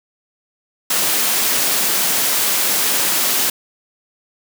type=high-pass noise; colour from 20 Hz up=white; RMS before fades=-17 dBFS; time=0.9-3.5 s; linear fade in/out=5 ms; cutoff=160 Hz; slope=24 dB/octave; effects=none